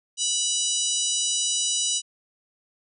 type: harmonic tone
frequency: 981 Hz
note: B5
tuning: 12 cents flat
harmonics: 3 / 4 / 5 / 6 / 7 / 8 / 9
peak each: -29 / -30 / -35 / -28 / -30 / -33 / -30 dBFS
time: 0.17-2.02 s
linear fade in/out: 50 ms
effects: none